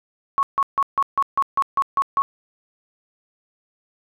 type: tone bursts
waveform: sine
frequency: 1105 Hz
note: C#6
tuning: 6 cents flat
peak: -15 dBFS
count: 10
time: 0.38-2.22 s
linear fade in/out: 0 ms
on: 49 ms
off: 150 ms
effects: none